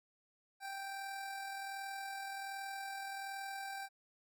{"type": "tone with amplitude modulation", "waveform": "25% pulse", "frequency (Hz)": 784, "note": "G5", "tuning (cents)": 0, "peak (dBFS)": -37, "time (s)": [0.6, 3.89], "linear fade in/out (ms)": 50, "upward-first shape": "sine", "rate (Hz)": 41.3, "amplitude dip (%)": 30, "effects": []}